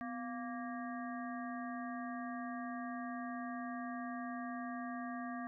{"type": "harmonic tone with a mistuned harmonic", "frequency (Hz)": 233.1, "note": "A#3", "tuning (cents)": 0, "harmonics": [1, 3, 5, 7, 8], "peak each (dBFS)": [-42, -46, -48, -52, -53], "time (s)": [0.01, 5.47], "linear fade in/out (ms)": 0, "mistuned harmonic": 1, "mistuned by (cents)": 120, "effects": []}